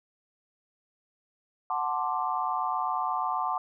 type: chord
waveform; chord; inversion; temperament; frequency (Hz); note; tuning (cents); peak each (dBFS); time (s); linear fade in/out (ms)
sine; D dominant seventh; first; equal; 740 / 880 / 1046.5 / 1174.7; F#5 / A5 / C6 / D6; 0 / 0 / 0 / 0; -32; 1.7-3.58; 2
effects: none